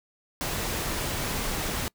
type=noise; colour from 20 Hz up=pink; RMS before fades=-30 dBFS; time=0.41-1.88 s; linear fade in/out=0 ms; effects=noise-tail reverb RT60 0.1 s tail -25 dB re dry